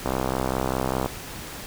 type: click train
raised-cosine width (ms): 1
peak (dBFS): -10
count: 66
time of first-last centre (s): 0.06-1.06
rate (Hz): 65
effects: pink hiss -37 dBFS RMS until 1.66 s